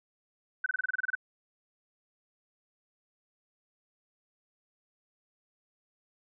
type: tone bursts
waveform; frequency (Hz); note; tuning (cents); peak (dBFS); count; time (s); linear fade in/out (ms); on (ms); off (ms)
sine; 1516; F#6; +42; -26; 11; 0.64-1.152; 5; 22; 27
effects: none